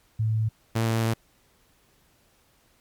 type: tone pair in turn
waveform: sine / sawtooth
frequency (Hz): 110 / 113.35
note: A2 / A#2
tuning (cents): 0 / -48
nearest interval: minor second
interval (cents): 52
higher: second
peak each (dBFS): -21 / -18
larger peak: second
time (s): 0.19-0.49 / 0.75-1.14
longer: second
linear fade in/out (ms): 10
effects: pink hiss -63 dBFS RMS until 2.8 s + MP3 96 kbps